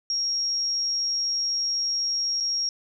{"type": "tone with dropouts", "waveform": "sine", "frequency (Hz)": 5588, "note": "F8", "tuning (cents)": 0, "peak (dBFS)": -23, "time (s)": [0.1, 2.69], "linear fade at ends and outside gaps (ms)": 1, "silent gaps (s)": [2.402, 2.406], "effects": []}